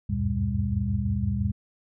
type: tone cluster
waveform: sine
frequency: 74 / 91.5 / 97.4 / 119.3 / 200.3 Hz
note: D2 / F#2 / G2 / A#2 / G3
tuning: +14 / -19 / -11 / +41 / +38 cents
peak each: -30 / -30 / -32 / -29 / -29 dBFS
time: 0.09-1.52 s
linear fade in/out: 10 ms
effects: none